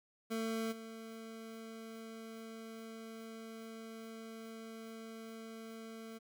25% pulse tone with level steps, 224.4 Hz, A3, 34 cents sharp, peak -32 / -43 dBFS, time 0.3-6.19 s, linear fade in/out 20 ms, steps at 0.71 s, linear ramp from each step 20 ms, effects none

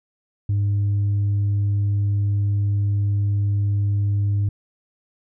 sine tone, 101.4 Hz, G#2, 41 cents flat, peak -15 dBFS, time 0.49-4.49 s, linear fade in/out 5 ms, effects tanh soft clip ceiling -16 dBFS

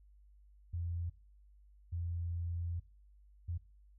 sine tone bursts at uneven times, 85.6 Hz, F2, 34 cents flat, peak -35 dBFS, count 3, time 0.73-1.1 / 1.92-2.8 / 3.48-3.58 s, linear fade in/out 10 ms, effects noise-tail reverb RT60 0.4 s tail -22 dB re dry + added 50 Hz sine -59 dBFS peak until 3.98 s

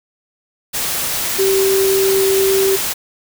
sine tone in noise, 387.2 Hz, G4, 21 cents flat, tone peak -12 dBFS, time 1.38-2.77 s, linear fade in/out 20 ms, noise white, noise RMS -20 dBFS, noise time 0.73-2.94 s, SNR +5 dB, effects none

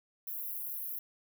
white high-pass noise, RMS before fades -39 dBFS, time 0.27-0.99 s, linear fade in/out 5 ms, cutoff 11000 Hz, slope 96 dB/octave, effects none

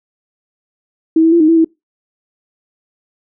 sine tone with pitch steps, 322.2 / 326.2 / 340 / 311.2 / 330.3 / 324.3 Hz, E4 / E4 / F4 / D#4 / E4 / E4, -39 / -18 / -46 / 0 / +4 / -28 cents, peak -6 dBFS, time 1.16-1.646 s, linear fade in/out 5 ms, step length 81 ms, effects noise-tail reverb RT60 0.2 s tail -24 dB re dry

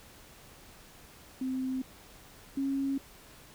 sine tone pair in turn, 260 / 273.4 Hz, C4 / C#4, -11 / -24 cents, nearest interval minor second, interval 87 cents, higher second, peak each -30 / -28 dBFS, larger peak second, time 1.41-1.82 / 2.57-2.98 s, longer neither, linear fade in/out 5 ms, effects pink hiss -54 dBFS RMS until 3.54 s

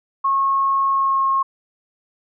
sine tone with pitch glide, 1090 to 1080.6 Hz, C#6 to C#6, -29 to -44 cents, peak -15 dBFS, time 0.24-1.43 s, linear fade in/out 10 ms, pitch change -15 cents, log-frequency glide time 0.91-1.23 s, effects none

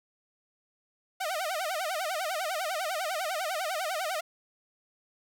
sawtooth tone with vibrato, 684 Hz, F5, 36 cents flat, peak -26 dBFS, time 1.2-4.21 s, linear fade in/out 10 ms, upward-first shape sine, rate 10 Hz, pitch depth 220 cents each way, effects none

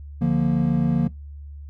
triangle chord, Bb major, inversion first, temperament equal, 146.83 / 174.61 / 233.1 Hz, D3 / F3 / Bb3, 0 / 0 / 0 cents, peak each -20 dBFS, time 0.21-1.08 s, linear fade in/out 10 ms, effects noise-tail reverb RT60 0.2 s tail -22 dB re dry + added 72 Hz sine -35 dBFS peak until 1.69 s

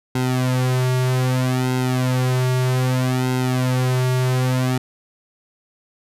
sawtooth tone with flanger, 127.7 Hz, C3, 42 cents flat, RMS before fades -19 dBFS, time 0.15-4.78 s, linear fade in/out 5 ms, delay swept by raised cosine 1.7 to 3.9 ms, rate 0.63 Hz, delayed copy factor -0.9, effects resampled to 32000 Hz

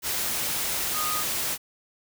sine tone in noise, 1238 Hz, D#6, 9 cents flat, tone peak -29 dBFS, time 0.93-1.24 s, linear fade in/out 50 ms, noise white, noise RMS -28 dBFS, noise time 0.02-1.58 s, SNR -4 dB, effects none

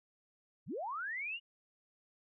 sine linear sweep, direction up, 82.4 to 2920 Hz, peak -37 dBFS, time 0.66-1.4 s, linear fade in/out 50 ms, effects none

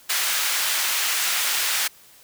pink high-pass noise, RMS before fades -23 dBFS, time 0.09-1.88 s, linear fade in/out 10 ms, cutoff 1600 Hz, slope 12 dB/octave, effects white hiss -51 dBFS RMS until 2.23 s

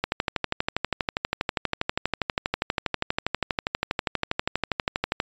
click train, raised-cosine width 0.3 ms, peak -7 dBFS, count 65, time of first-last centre 0.04-5.201 s, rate 12.4 Hz, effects resampled to 16000 Hz

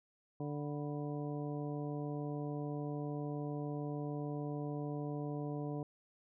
harmonic tone with a mistuned harmonic, 146.83 Hz, D3, in tune, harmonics 1 / 2 / 3 / 4 / 5 / 7, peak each -40 / -42 / -45 / -49 / -50 / -54 dBFS, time 0.4-5.83 s, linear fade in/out 2 ms, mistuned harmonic 7, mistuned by -75 cents, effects none

